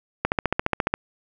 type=click train; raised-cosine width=0.5 ms; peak=-5 dBFS; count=11; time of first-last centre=0.25-0.94 s; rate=14.5 Hz; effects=none